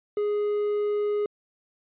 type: tone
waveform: triangle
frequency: 415.3 Hz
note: G#4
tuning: in tune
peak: -21 dBFS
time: 0.17-1.26 s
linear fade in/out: 2 ms
effects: resampled to 8000 Hz